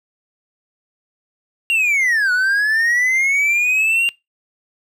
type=linear two-way sweep; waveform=triangle; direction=down then up; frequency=2794 to 1450 to 2794 Hz; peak=-12 dBFS; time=1.7-4.09 s; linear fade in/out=0 ms; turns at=2.32 s; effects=noise-tail reverb RT60 0.2 s tail -23 dB re dry